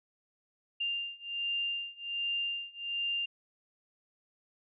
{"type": "beating tone pair", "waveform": "sine", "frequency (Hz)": [2794, 2795.3], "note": ["F7", "F7"], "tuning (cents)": [0, 1], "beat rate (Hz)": 1.3, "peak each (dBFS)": [-36, -35], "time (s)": [0.8, 3.26], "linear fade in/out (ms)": 10, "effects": []}